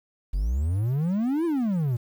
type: exponential two-way sweep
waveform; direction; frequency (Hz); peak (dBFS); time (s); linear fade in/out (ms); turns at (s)
triangle; up then down; 43.65 to 349.2 to 113.3; -20; 0.33-1.97; 10; 1.45
effects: 9-bit